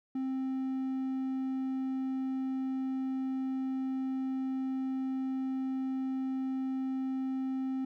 triangle tone, 263.4 Hz, C4, 12 cents sharp, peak -29 dBFS, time 0.15-7.85 s, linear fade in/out 5 ms, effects none

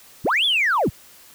sine linear two-way sweep, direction up then down, 30.87 to 3520 to 30.87 Hz, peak -15 dBFS, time 0.24-0.9 s, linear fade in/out 20 ms, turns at 0.45 s, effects tanh soft clip ceiling -13 dBFS + white hiss -48 dBFS RMS until 1.34 s

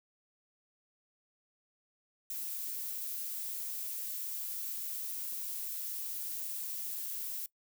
violet noise, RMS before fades -39 dBFS, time 2.3-7.46 s, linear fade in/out 2 ms, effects noise-tail reverb RT60 0.1 s tail -21 dB re dry

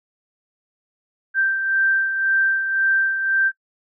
sine beating tone pair, 1568 / 1569.9 Hz, G6 / G6, 0 / +2 cents, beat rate 1.9 Hz, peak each -17 / -26 dBFS, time 1.34-3.52 s, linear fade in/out 50 ms, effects noise-tail reverb RT60 0.1 s tail -19 dB re dry

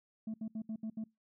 sine tone bursts at uneven times, 220 Hz, A3, in tune, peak -34 dBFS, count 6, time 0.27-0.34 / 0.41-0.48 / 0.55-0.62 / 0.69-0.76 / 0.83-0.9 / 0.97-1.04 s, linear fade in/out 5 ms, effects noise-tail reverb RT60 0.2 s tail -24 dB re dry + tanh soft clip ceiling -35 dBFS

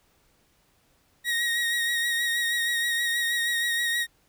30% pulse tone with vibrato, 1882 Hz, A#6, 16 cents sharp, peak -21 dBFS, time 1.24-4.07 s, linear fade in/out 50 ms, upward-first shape sine, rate 6.3 Hz, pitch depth 28 cents each way, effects pink hiss -65 dBFS RMS until 4.28 s

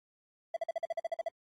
triangle tone bursts, 665 Hz, E5, 15 cents sharp, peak -28 dBFS, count 11, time 0.54-1.286 s, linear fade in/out 5 ms, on 26 ms, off 46 ms, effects AAC 32 kbps

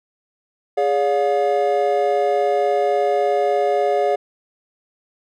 triangle tone cluster, 413.5 / 570 / 710 Hz, G#4 / C#5 / F5, -8 / +48 / +28 cents, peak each -18 dBFS, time 0.77-4.16 s, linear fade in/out 10 ms, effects none

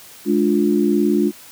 sine chord, D diminished, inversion second, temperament just, 211.4 / 293.7 / 352.4 Hz, Ab3 / D4 / F4, +31 / 0 / +16 cents, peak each -18 dBFS, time 0.25-1.32 s, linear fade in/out 50 ms, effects white hiss -42 dBFS RMS until 1.51 s + high-pass 60 Hz 12 dB/octave

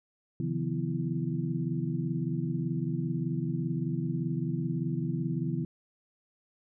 sine tone cluster, 133.9 / 159 / 177.1 / 250.4 / 332.3 Hz, C3 / D#3 / F3 / B3 / E4, +40 / +38 / +24 / +24 / +14 cents, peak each -34 / -32 / -36 / -37 / -38 dBFS, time 0.4-5.65 s, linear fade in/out 2 ms, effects none

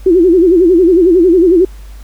sine tone with vibrato, 352.5 Hz, F4, 16 cents sharp, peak -4 dBFS, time 0.06-1.65 s, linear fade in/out 5 ms, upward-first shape sine, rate 11 Hz, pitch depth 140 cents each way, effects added 50 Hz sine -28 dBFS peak until 2.03 s + pink hiss -44 dBFS RMS until 2.03 s

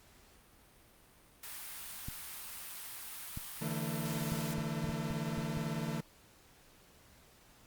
white high-pass noise, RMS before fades -45 dBFS, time 1.43-4.54 s, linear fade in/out 5 ms, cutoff 750 Hz, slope 24 dB/octave
clicks, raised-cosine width 5 ms, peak -28 dBFS, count 9, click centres 2.085 / 3.374 / 4.321 / 4.583 / 4.844 / 4.894 / 5.107 / 5.379 / 5.573 s
40% pulse chord, D suspended second, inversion none, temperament equal with one note detuned, 146.83 / 164.81 / 225.1 Hz, D3 / E3 / A3, 0 / 0 / +40 cents, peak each -39 / -38 / -39 dBFS, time 3.61-6.01 s, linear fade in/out 10 ms
effects pink hiss -62 dBFS RMS until 7.66 s + Opus 48 kbps

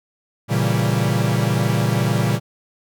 45% pulse chord, A# diminished seventh, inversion none, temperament equal, 116.54 / 138.59 / 164.81 / 196 Hz, A#2 / C#3 / E3 / G3, 0 / 0 / 0 / 0 cents, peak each -20 / -22 / -24 / -24 dBFS, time 0.48-2.4 s, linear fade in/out 50 ms, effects none

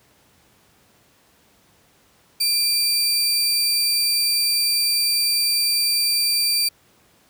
sawtooth tone pair together, 2400 / 4655 Hz, D7 / D8, +37 / -16 cents, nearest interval major seventh, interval 1147 cents, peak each -26 / -15 dBFS, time 2.4-6.69 s, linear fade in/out 10 ms, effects pink hiss -57 dBFS RMS until 7.29 s + high-pass 80 Hz 12 dB/octave

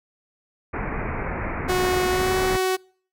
pink low-pass noise, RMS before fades -28 dBFS, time 0.73-2.57 s, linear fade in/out 10 ms, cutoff 2400 Hz, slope 96 dB/octave
sawtooth tone with pitch glide, 366.3 to 373.8 Hz, F#4 to F#4, -17 to +18 cents, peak -16 dBFS, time 1.68-2.77 s, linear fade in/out 20 ms, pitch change +35 cents, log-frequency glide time 2.08-2.34 s
effects noise-tail reverb RT60 0.5 s tail -26 dB re dry

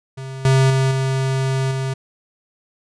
square tone with level steps, 133.1 Hz, C3, 30 cents sharp, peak -29 / -12 / -15 / -18 / -21 dBFS, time 0.17-1.94 s, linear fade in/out 10 ms, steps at 0.45 / 0.7 / 0.91 / 1.71 s, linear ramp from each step 2 ms, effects resampled to 22050 Hz

